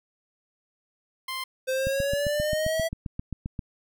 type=tone; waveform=15% pulse; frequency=1046.5 Hz; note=C6; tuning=in tune; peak=-24 dBFS; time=1.28-1.44 s; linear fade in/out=5 ms
type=exponential sweep; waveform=square; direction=up; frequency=517 to 659.3 Hz; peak=-25 dBFS; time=1.67-2.89 s; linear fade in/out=20 ms
type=click train; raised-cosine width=5 ms; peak=-19 dBFS; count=14; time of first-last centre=1.87-3.592 s; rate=7.55 Hz
effects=none